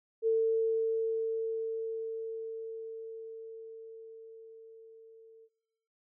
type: tone with level ramp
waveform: sine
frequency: 448.8 Hz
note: A4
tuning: 34 cents sharp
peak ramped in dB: -23 to -53 dBFS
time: 0.22-5.49 s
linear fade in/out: 50 ms
effects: noise-tail reverb RT60 0.8 s tail -19 dB re dry